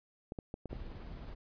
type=clicks; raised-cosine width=2 ms; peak=-27 dBFS; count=5; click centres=0.321 / 0.388 / 0.541 / 0.657 / 0.73 s
type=noise with tremolo; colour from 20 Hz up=brown; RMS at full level=-44 dBFS; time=0.69-1.35 s; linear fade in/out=20 ms; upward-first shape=sine; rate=19 Hz; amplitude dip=25%
effects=resampled to 11025 Hz